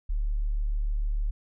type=tone; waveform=sine; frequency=36.72 Hz; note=D1; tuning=1 cent sharp; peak=-24 dBFS; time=0.09-1.31 s; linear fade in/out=10 ms; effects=none